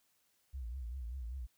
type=tone with vibrato; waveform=sine; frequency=61.74 Hz; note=B1; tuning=in tune; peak=-39 dBFS; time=0.53-1.47 s; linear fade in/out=20 ms; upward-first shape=triangle; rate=5.1 Hz; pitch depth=190 cents each way; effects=white hiss -75 dBFS RMS until 1.57 s